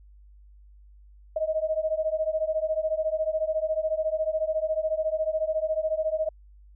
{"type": "beating tone pair", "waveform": "sine", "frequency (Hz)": [622.3, 636.3], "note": ["D#5", "D#5"], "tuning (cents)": [0, 39], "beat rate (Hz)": 14, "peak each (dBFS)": -27, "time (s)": [1.36, 6.29], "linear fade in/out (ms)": 5, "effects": ["added 50 Hz sine -49 dBFS peak until 6.75 s"]}